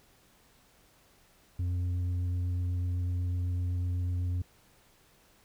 sine tone with tanh clipping, 89.2 Hz, F2, 37 cents sharp, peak -29 dBFS, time 1.59-4.42 s, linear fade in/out 5 ms, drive 4 dB, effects pink hiss -63 dBFS RMS until 5.44 s

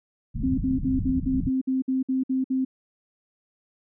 pink low-pass noise, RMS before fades -29 dBFS, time 0.34-1.5 s, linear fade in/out 20 ms, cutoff 230 Hz, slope 48 dB/octave
sine tone bursts, 261.6 Hz, C4, in tune, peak -21 dBFS, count 11, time 0.43-2.65 s, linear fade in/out 10 ms, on 150 ms, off 57 ms
effects none

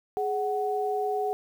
sine tone pair together, 418.1 / 745 Hz, G#4 / F#5, +12 / +12 cents, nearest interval minor seventh, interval 1000 cents, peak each -28 dBFS, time 0.17-1.33 s, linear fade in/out 0 ms, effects 9-bit

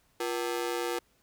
sawtooth ring-modulated tone, 415.3 Hz, G#4, in tune, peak -23 dBFS, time 0.2-0.99 s, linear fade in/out 5 ms, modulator 64.9 Hz, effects pink hiss -68 dBFS RMS until 1.22 s

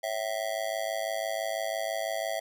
square tone with amplitude modulation, 659.3 Hz, E5, in tune, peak -26 dBFS, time 0.03-2.4 s, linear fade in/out 10 ms, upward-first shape sine, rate 106 Hz, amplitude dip 100%, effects none

